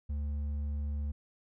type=tone with hard clipping; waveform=sine; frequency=73 Hz; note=D2; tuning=10 cents flat; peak=-33 dBFS; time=0.09-1.12 s; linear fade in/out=10 ms; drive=4 dB; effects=none